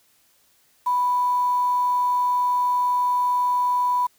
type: tone with quantisation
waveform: sine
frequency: 987.8 Hz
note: B5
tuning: in tune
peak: -18 dBFS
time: 0.86-4.07 s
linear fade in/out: 10 ms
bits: 7
effects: white hiss -61 dBFS RMS until 4.18 s